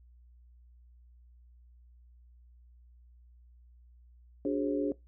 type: tone cluster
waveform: sine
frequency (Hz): 290.5 / 367.4 / 413.8 / 538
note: D4 / F#4 / G#4 / C5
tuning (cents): -19 / -12 / -6 / +48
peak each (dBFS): -30 / -37 / -34 / -36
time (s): 4.45-4.92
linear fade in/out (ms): 2
effects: noise-tail reverb RT60 0.2 s tail -22 dB re dry + added 60 Hz sine -55 dBFS peak until 5.07 s